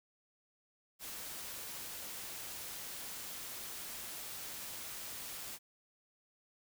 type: noise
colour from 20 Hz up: white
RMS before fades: -45 dBFS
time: 0.99-5.59 s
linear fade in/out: 50 ms
effects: none